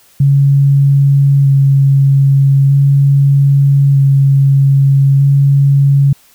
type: tone with vibrato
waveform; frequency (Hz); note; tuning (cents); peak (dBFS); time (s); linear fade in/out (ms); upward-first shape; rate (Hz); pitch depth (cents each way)
sine; 138.59; C#3; 0; -5; 0.2-6.13; 5; square; 0.4; 11
effects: white hiss -47 dBFS RMS until 6.34 s